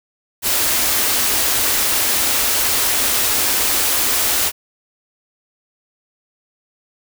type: band-stop noise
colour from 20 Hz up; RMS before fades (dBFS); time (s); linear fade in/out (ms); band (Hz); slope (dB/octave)
white; -17; 0.42-4.52; 50; 120 to 210; 96
effects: none